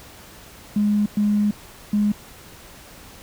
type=tone bursts at uneven times; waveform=triangle; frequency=207.7 Hz; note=G#3; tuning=in tune; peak=-12 dBFS; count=3; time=0.76-1.06 / 1.17-1.51 / 1.93-2.12 s; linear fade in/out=5 ms; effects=tanh soft clip ceiling -14 dBFS + pink hiss -44 dBFS RMS until 3.22 s